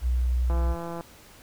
sine tone, 61.74 Hz, B1, in tune, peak -21 dBFS, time 0.01-0.76 s, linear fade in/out 50 ms
click train, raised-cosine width 1 ms, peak -22 dBFS, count 87, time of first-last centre 0.5-1.009 s, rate 169 Hz
effects pink hiss -51 dBFS RMS until 1.42 s

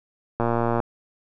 click train, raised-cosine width 1 ms, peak -9 dBFS, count 48, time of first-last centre 0.4-0.802 s, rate 117 Hz, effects none

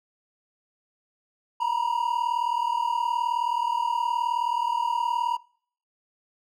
triangle tone pair together, 932.3 / 971.3 Hz, A#5 / B5, 0 / -29 cents, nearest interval minor second, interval 71 cents, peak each -24 dBFS, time 1.6-5.37 s, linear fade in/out 10 ms, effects noise-tail reverb RT60 0.6 s tail -26 dB re dry

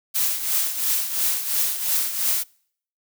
blue noise with tremolo, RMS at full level -20 dBFS, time 0.14-2.44 s, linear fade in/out 20 ms, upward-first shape triangle, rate 2.9 Hz, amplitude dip 70%, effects noise-tail reverb RT60 0.6 s tail -26 dB re dry

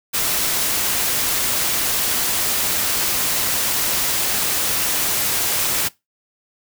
white noise, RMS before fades -20 dBFS, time 0.13-5.89 s, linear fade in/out 20 ms, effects noise-tail reverb RT60 0.2 s tail -21 dB re dry

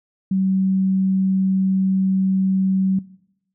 sine tone, 190.4 Hz, F#3, 50 cents sharp, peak -16 dBFS, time 0.31-2.99 s, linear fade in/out 5 ms, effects noise-tail reverb RT60 0.8 s tail -19 dB re dry

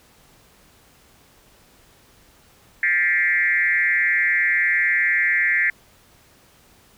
sine tone with frequency modulation, 1930 Hz, B6, 40 cents flat, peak -16 dBFS, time 2.83-5.7 s, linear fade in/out 2 ms, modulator 171 Hz, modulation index 1.5, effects pink hiss -54 dBFS RMS until 6.97 s

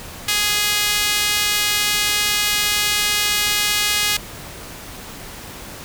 sawtooth tone with high-pass filter, 415.3 Hz, G#4, in tune, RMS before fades -19 dBFS, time 0.28-4.17 s, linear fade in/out 5 ms, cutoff 2600 Hz, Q 1, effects pink hiss -35 dBFS RMS until 5.84 s

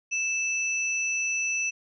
sine tone pair together, 2637 / 5920 Hz, E7 / F#8, 0 / 0 cents, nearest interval octave + major second, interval 1400 cents, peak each -26 / -31 dBFS, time 0.11-1.71 s, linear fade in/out 20 ms, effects none

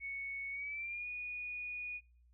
sine tone with pitch glide, 2217 to 2460 Hz, C#7 to D#7, 0 to -20 cents, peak -39 dBFS, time 0-2.01 s, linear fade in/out 50 ms, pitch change +180 cents, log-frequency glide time 0.51-1.07 s, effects noise-tail reverb RT60 0.5 s tail -24 dB re dry + added 60 Hz sine -63 dBFS peak until 2.33 s

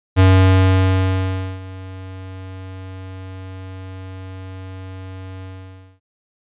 square tone with ADSR envelope, 94.1 Hz, F#2, 30 cents sharp, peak -8 dBFS, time 0.16-6 s, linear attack 34 ms, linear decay 1400 ms, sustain -23 dB, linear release 570 ms, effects resampled to 8000 Hz

